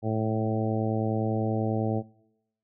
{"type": "harmonic tone with a mistuned harmonic", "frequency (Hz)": 110, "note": "A2", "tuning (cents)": 0, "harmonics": [1, 2, 3, 4, 5, 6, 7], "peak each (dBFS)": [-28, -31, -33, -34, -35, -36, -36], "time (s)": [0.02, 2.03], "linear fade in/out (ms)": 50, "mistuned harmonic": 1, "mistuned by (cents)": 17, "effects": ["noise-tail reverb RT60 0.9 s tail -24 dB re dry"]}